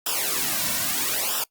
white noise with flanger, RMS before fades -25 dBFS, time 0.06-1.44 s, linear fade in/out 5 ms, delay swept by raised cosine 0.46 to 2.46 ms, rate 0.77 Hz, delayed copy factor -0.95, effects noise-tail reverb RT60 0.1 s tail -23 dB re dry + Opus 48 kbps

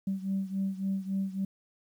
sine beating tone pair, 192.5 / 196.1 Hz, G3 / G3, -31 / +1 cents, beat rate 3.6 Hz, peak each -30 / -33 dBFS, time 0.07-1.45 s, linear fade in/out 5 ms, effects tanh soft clip ceiling -23 dBFS + 10-bit

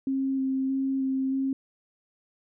sine tone with vibrato, 266.9 Hz, C4, 35 cents sharp, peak -24 dBFS, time 0.07-1.53 s, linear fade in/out 2 ms, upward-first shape square, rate 1.6 Hz, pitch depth 10 cents each way, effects none

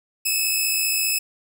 10% pulse tone pair together, 2562 / 2617 Hz, E7 / E7, -50 / -13 cents, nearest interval unison, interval 37 cents, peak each -14 dBFS, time 0.25-1.19 s, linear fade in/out 10 ms, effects none

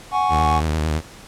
triangle chord, F# suspended second, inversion none, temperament just, 740 / 832.5 / 1110 Hz, F#5 / G#5 / C#6, 0 / +4 / +2 cents, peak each -19 dBFS, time 0.11-0.62 s, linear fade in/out 50 ms
sawtooth tone with vibrato, 77.78 Hz, D#2, in tune, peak -15 dBFS, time 0.29-1.02 s, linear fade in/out 50 ms, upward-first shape sine, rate 9 Hz, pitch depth 64 cents each way
effects pink hiss -42 dBFS RMS until 1.27 s + low-pass 10000 Hz 12 dB/octave

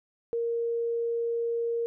sine tone, 466.2 Hz, A#4, in tune, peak -26 dBFS, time 0.33-1.86 s, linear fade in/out 0 ms, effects none

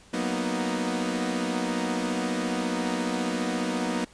sawtooth chord, B major seventh, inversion second, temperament equal with one note detuned, 185 / 233.1 / 247.7 / 311.1 Hz, F#3 / A#3 / B3 / D#4, 0 / 0 / +5 / 0 cents, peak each -29 / -28 / -26 / -29 dBFS, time 0.13-4.05 s, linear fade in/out 10 ms, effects pink hiss -54 dBFS RMS until 4.13 s + resampled to 22050 Hz

